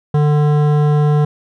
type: tone with hard clipping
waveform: sine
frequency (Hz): 148.6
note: D3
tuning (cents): +21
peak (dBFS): -12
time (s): 0.14-1.25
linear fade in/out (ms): 5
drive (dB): 14
effects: none